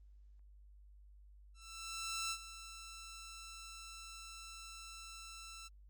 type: tone with ADSR envelope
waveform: 10% pulse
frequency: 1334 Hz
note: E6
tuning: 20 cents sharp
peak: -29 dBFS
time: 1.54-5.69 s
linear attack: 770 ms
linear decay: 65 ms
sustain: -13 dB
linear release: 24 ms
effects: added 50 Hz sine -57 dBFS peak until 5.89 s + Opus 32 kbps